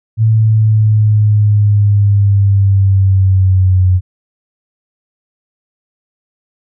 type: linear sweep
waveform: sine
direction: down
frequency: 111.4 to 91.4 Hz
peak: -6 dBFS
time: 0.17-4.01 s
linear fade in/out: 50 ms
effects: none